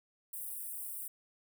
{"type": "high-pass noise", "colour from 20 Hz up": "white", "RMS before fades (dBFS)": -42, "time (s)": [0.33, 1.08], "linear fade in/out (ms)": 5, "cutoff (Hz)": 8300, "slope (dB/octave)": 96, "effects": []}